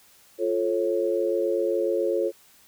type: chord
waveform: sine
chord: F augmented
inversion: none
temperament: just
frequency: 349.2 / 436.5 / 545.7 Hz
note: F4 / A4 / C#5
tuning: 0 / -14 / -27 cents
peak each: -26 dBFS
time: 0.38-2.32 s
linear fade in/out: 50 ms
effects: white hiss -56 dBFS RMS until 2.67 s